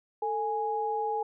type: tone pair together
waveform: sine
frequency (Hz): 444.1 / 830.6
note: A4 / G#5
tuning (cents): +16 / 0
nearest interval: major seventh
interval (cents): 1084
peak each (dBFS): -32 / -29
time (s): 0.22-1.23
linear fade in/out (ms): 5
effects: none